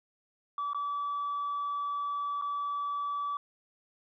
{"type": "tone with dropouts", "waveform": "sine", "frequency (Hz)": 1151, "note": "D6", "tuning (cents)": -35, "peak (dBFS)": -29, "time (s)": [0.58, 3.37], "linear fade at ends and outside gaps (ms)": 2, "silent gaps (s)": [[0.733, 0.746], [2.414, 2.421]], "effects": ["tanh soft clip ceiling -28 dBFS"]}